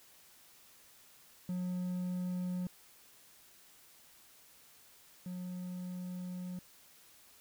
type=tone pair in turn; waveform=triangle; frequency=180.7 / 180.7 Hz; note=F#3 / F#3; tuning=-41 / -41 cents; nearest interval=unison; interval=0 cents; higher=neither; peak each=-32 / -37 dBFS; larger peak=first; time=1.49-2.67 / 5.26-6.59 s; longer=second; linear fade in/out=2 ms; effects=white hiss -61 dBFS RMS until 7.4 s